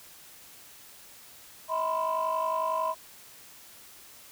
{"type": "tone cluster", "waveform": "sine", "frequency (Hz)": [641, 984, 1035], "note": ["E5", "B5", "C6"], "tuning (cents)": [-49, -7, -19], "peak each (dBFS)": [-30, -29, -29], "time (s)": [1.68, 2.95], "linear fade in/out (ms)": 50, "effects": ["tanh soft clip ceiling -21 dBFS", "white hiss -51 dBFS RMS until 4.31 s"]}